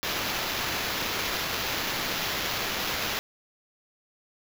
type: noise with sample-and-hold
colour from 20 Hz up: blue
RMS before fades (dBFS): -30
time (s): 0.03-3.19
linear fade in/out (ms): 0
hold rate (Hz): 8820
effects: none